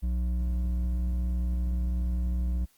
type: tone with hard clipping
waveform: sine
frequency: 60.8 Hz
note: B1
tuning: 26 cents flat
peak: -27 dBFS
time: 0.02-2.66 s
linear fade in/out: 20 ms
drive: 7 dB
effects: white hiss -65 dBFS RMS until 2.77 s + Opus 32 kbps